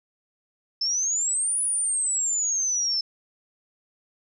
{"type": "exponential two-way sweep", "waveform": "sine", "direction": "up then down", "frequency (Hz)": [5250, 9956, 5250], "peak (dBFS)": -22, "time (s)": [0.81, 3.01], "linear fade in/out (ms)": 5, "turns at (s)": 1.61, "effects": []}